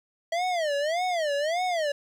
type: tone with vibrato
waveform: square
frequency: 646 Hz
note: E5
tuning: 35 cents flat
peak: -25 dBFS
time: 0.32-1.92 s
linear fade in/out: 5 ms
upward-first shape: sine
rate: 1.7 Hz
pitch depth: 230 cents each way
effects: low-pass 6000 Hz 12 dB/octave + 9-bit